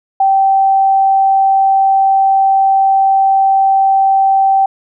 sine tone, 777 Hz, G5, 16 cents flat, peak -7 dBFS, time 0.2-4.66 s, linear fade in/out 5 ms, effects none

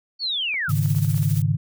sine linear sweep, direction down, 4556 to 1165 Hz, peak -22 dBFS, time 0.19-0.72 s, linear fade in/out 50 ms
clicks, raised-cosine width 0.5 ms, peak -29 dBFS, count 8, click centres 0.542 / 0.859 / 0.949 / 0.986 / 1.047 / 1.145 / 1.18 / 1.229 s
sine chord, Ab suspended fourth, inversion none, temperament equal, 103.83 / 138.59 / 155.56 Hz, Ab2 / Db3 / Eb3, 0 / 0 / 0 cents, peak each -22 dBFS, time 0.68-1.57 s, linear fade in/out 20 ms
blue noise with tremolo, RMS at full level -34 dBFS, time 0.69-1.42 s, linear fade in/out 2 ms, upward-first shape sine, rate 15 Hz, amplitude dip 50%
effects none

